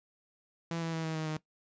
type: tone with pitch steps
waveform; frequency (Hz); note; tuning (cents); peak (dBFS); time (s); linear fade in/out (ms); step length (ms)
sawtooth; 166.9 / 164.51 / 162.15 / 159.82 / 157.53 / 155.27; E3 / E3 / E3 / D#3 / D#3 / D#3; +22 / -3 / -28 / +47 / +22 / -3; -29; 0.71-1.37; 2; 110
effects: noise-tail reverb RT60 0.1 s tail -18 dB re dry + resampled to 16000 Hz